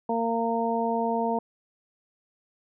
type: harmonic tone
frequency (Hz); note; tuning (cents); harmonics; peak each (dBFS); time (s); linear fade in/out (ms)
230; A#3; -23; 1 / 2 / 3 / 4; -29 / -29 / -29 / -29; 0.09-1.39; 5
effects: none